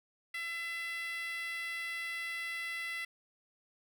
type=tone with high-pass filter; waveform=10% pulse; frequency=672 Hz; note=E5; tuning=33 cents sharp; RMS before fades=-39 dBFS; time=0.34-3.05 s; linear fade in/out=5 ms; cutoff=1900 Hz; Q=4.7; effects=none